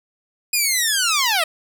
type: linear sweep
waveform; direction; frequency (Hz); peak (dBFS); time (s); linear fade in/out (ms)
10% pulse; down; 2500 to 613; -8; 0.53-1.44; 5
effects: none